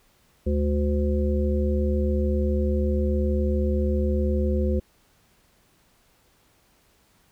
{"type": "harmonic tone with a mistuned harmonic", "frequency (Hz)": 73.42, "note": "D2", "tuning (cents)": 0, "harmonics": [1, 3, 5, 7], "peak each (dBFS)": [-22, -27, -29, -30], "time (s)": [0.46, 4.8], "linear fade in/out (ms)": 10, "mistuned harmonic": 3, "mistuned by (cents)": -61, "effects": ["pink hiss -62 dBFS RMS until 7.31 s"]}